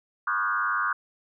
sine tone with frequency modulation, 1318.5 Hz, E6, in tune, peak -23 dBFS, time 0.27-0.93 s, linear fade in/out 5 ms, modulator 101 Hz, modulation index 2.5, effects none

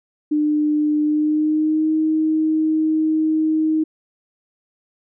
sine tone with pitch glide, 300.5 to 313.8 Hz, D4 to D#4, +40 to +15 cents, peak -15 dBFS, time 0.31-3.84 s, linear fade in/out 10 ms, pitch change +75 cents, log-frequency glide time 1.02-1.92 s, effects none

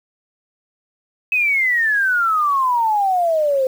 sine exponential sweep, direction down, 2574 to 513 Hz, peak -14 dBFS, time 1.32-3.67 s, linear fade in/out 2 ms, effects 7-bit

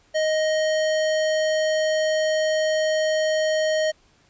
square tone, 624 Hz, D#5, 5 cents sharp, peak -20 dBFS, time 0.14-3.92 s, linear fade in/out 20 ms, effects pink hiss -59 dBFS RMS until 4.29 s + resampled to 16000 Hz

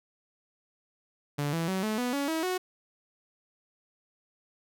sawtooth tone with pitch steps, 145 / 165.6 / 189.13 / 216 / 246.7 / 281.7 / 321.8 / 367.5 Hz, D3 / E3 / F#3 / A3 / B3 / C#4 / E4 / F#4, -22 / +8 / +38 / -32 / -2 / +28 / -42 / -12 cents, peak -24 dBFS, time 1.38-2.58 s, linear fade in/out 10 ms, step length 150 ms, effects none

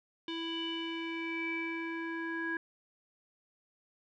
square tone with low-pass filter sweep, 330.3 Hz, E4, 4 cents sharp, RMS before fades -37 dBFS, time 0.28-2.57 s, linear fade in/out 2 ms, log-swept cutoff 3300 to 1700 Hz, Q 9.5, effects none

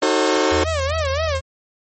sawtooth chord, D# diminished seventh, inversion none, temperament just, 311.1 / 373.4 / 448 / 537.6 Hz, D#4 / F#4 / A4 / C5, 0 / +16 / +31 / +47 cents, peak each -17 dBFS, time 0.02-0.64 s, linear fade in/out 5 ms
sine tone with pitch glide, 82.41 to 81.84 Hz, E2 to E2, 0 to -12 cents, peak -23 dBFS, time 0.51-1.41 s, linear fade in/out 20 ms, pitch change -12 cents, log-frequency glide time 0.63-0.99 s
sawtooth tone with vibrato, 587.3 Hz, D5, in tune, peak -16 dBFS, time 0.63-1.41 s, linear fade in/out 50 ms, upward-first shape sine, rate 3.7 Hz, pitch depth 170 cents each way
effects MP3 32 kbps

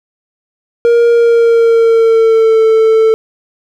triangle tone with pitch glide, 470 to 443.6 Hz, A#4 to A4, +14 to +14 cents, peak -3 dBFS, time 0.85-3.14 s, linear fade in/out 0 ms, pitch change -100 cents, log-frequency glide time 1.1-2.63 s, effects none

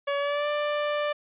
sawtooth tone with pitch glide, 566 to 590.7 Hz, C#5 to D5, +36 to +10 cents, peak -21 dBFS, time 0.07-1.13 s, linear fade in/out 10 ms, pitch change +74 cents, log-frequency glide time 0.18-0.48 s, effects resampled to 8000 Hz

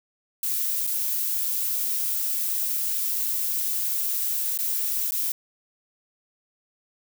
violet noise with dropouts, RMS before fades -26 dBFS, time 0.43-5.32 s, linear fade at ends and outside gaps 2 ms, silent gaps 0.868-0.873 / 4.576-4.588 / 5.11-5.12 s, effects none

